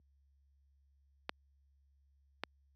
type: clicks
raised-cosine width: 0.3 ms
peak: -19 dBFS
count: 2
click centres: 1.294 / 2.436 s
effects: added 69 Hz sine -49 dBFS peak until 2.75 s + high-pass 200 Hz 12 dB/octave